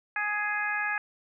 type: harmonic tone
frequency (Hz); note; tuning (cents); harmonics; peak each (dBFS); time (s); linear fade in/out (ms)
417; G#4; +7; 2 / 3 / 4 / 5 / 6; -35 / -37 / -29 / -36 / -36; 0.16-0.98; 2
effects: none